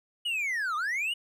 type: linear two-way sweep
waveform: triangle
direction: down then up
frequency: 2960 to 1174.7 to 2960 Hz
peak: -26 dBFS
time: 0.25-1.14 s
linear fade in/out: 10 ms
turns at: 0.76 s
effects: none